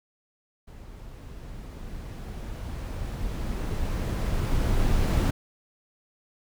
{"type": "noise with level ramp", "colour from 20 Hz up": "brown", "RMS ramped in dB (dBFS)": [-44, -21], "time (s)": [0.67, 5.31], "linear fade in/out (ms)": 10, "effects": []}